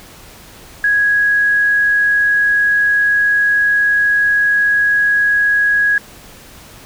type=tone; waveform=sine; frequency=1661.2 Hz; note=G#6; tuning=in tune; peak=-10 dBFS; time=0.84-5.98 s; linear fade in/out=2 ms; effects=pink hiss -39 dBFS RMS until 6.85 s